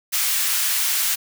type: high-pass noise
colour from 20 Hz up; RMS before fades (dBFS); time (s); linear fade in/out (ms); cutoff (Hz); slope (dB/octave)
white; -21; 0.12-1.16; 20; 1400; 12
effects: none